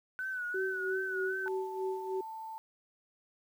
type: tone with vibrato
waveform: sine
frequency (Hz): 1494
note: F#6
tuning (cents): +16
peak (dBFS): -34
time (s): 0.19-1.48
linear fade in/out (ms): 0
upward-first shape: sine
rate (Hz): 2.7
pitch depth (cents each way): 58
type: tone with tremolo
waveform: sine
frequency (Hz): 379.2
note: F#4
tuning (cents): +43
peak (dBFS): -31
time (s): 0.54-2.21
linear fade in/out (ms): 5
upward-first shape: sine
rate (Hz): 3.2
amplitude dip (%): 65
type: tone with pitch glide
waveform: sine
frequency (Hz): 880 to 886.6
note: A5 to A5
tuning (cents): 0 to +13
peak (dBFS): -40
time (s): 1.46-2.58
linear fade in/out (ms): 0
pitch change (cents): +13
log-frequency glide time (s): 1.9-2
effects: 10-bit